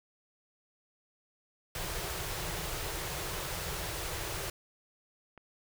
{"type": "band-stop noise", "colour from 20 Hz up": "pink", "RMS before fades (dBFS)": -37, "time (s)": [1.75, 4.5], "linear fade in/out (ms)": 2, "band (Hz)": [180, 310], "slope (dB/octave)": 96}
{"type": "clicks", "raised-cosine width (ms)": 0.5, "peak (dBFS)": -36, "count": 3, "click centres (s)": [4.133, 4.384, 5.377]}
{"effects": []}